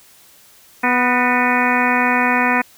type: harmonic tone with a mistuned harmonic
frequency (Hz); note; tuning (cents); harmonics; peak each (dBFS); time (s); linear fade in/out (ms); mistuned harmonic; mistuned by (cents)
246.9; B3; 0; 1 / 2 / 3 / 4 / 5 / 6 / 7 / 8 / 9 / 10; -20 / -26 / -22 / -20 / -26 / -23 / -21 / -25 / -25 / -23; 0.83-2.62; 10; 7; +64
effects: white hiss -48 dBFS RMS until 2.77 s